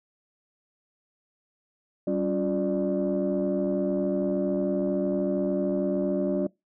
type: tone cluster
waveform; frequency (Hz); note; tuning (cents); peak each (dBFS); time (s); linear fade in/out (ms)
sine; 192.5 / 281.3 / 354.4 / 593; G3 / C#4 / F4 / D5; -31 / +26 / +25 / +17; -28; 2.07-6.47; 5
effects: noise-tail reverb RT60 0.2 s tail -23 dB re dry + tanh soft clip ceiling -17 dBFS